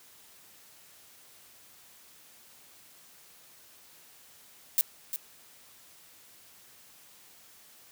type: noise with echo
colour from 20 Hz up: violet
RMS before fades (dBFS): -23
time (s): 4.78-4.81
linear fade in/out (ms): 0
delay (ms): 350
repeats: 1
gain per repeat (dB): -10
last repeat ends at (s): 5.16
effects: white hiss -56 dBFS RMS until 7.91 s + high-pass 60 Hz 12 dB/octave